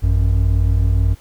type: tone pair together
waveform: triangle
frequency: 54.18 / 92.5 Hz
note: A1 / F#2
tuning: -26 / 0 cents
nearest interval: major sixth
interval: 926 cents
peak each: -13 dBFS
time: 0.02-1.15 s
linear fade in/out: 20 ms
effects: pink hiss -49 dBFS RMS until 1.2 s